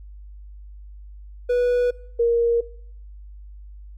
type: tone pair in turn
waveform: triangle / sine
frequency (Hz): 489.7 / 468.9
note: B4 / A#4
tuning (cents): -15 / +10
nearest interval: minor second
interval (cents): 75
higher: first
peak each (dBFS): -15 / -15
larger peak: neither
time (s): 1.49-1.91 / 2.19-2.61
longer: neither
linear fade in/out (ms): 10
effects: noise-tail reverb RT60 0.6 s tail -21 dB re dry + added 50 Hz sine -38 dBFS peak until 3.97 s